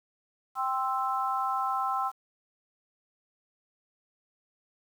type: chord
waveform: sine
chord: C major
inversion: second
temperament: equal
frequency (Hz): 784 / 1046.5 / 1318.5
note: G5 / C6 / E6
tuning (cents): 0 / 0 / 0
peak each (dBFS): -31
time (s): 0.55-2.12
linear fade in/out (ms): 50
effects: 9-bit